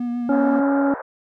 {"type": "tone with vibrato", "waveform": "triangle", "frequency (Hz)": 240.6, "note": "B3", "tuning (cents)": -45, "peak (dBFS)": -20, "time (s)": [0, 0.6], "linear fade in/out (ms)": 5, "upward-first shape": "sine", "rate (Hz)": 6.9, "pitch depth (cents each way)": 18}
{"type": "harmonic tone", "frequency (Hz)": 278.7, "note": "C#4", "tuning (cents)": 9, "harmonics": [1, 2, 3, 5], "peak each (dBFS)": [-17, -23, -27, -31], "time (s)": [0.29, 0.94], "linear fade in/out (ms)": 2}
{"type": "band-pass noise", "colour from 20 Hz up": "pink", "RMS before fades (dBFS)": -32, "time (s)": [0.31, 1.02], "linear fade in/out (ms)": 10, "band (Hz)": [460, 1600], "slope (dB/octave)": 48}
{"effects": []}